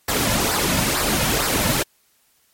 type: noise with flanger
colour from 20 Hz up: pink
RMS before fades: -20 dBFS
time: 0.08-1.83 s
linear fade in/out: 5 ms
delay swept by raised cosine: 0.3 to 2.6 ms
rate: 2.2 Hz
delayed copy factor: -0.6
effects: white hiss -61 dBFS RMS until 2.53 s + MP3 64 kbps